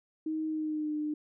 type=tone with pitch glide; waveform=sine; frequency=314 to 301.7 Hz; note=D#4 to D4; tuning=+16 to +47 cents; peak=-30 dBFS; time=0.26-1.14 s; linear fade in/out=5 ms; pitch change=-69 cents; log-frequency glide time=0.47-0.94 s; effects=none